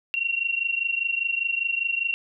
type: tone pair together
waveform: sine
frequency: 2735 / 2760 Hz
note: F7 / F7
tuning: -37 / -21 cents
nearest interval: unison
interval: 16 cents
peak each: -25 / -27 dBFS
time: 0.14-2.14 s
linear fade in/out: 0 ms
effects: none